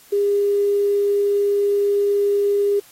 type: tone with quantisation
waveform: sine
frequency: 405.2 Hz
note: G#4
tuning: 43 cents flat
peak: -15 dBFS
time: 0.12-2.8 s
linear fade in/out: 10 ms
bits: 7
effects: white hiss -49 dBFS RMS until 2.91 s + AAC 48 kbps